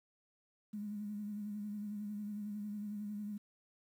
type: tone with vibrato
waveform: sine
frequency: 207.7 Hz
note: G#3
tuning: in tune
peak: -39 dBFS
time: 0.73-3.38 s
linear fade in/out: 10 ms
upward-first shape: sine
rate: 11 Hz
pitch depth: 39 cents each way
effects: 11-bit